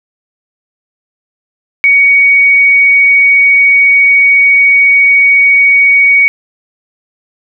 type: tone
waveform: sine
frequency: 2243 Hz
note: C#7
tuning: 20 cents sharp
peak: -3 dBFS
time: 1.84-6.28 s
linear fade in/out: 0 ms
effects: none